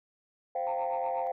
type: chord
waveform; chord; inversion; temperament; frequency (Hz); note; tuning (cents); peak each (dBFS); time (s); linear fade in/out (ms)
sine; C suspended fourth; none; equal; 523.3 / 698.5 / 784; C5 / F5 / G5; 0 / 0 / 0; -33 / -32 / -33; 0.55-1.32; 5
type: tone with tremolo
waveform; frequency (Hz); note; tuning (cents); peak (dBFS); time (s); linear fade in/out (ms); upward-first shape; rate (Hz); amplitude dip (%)
sine; 914; A#5; -34; -31; 0.67-1.27; 0; triangle; 8.2; 85
effects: tanh soft clip ceiling -23 dBFS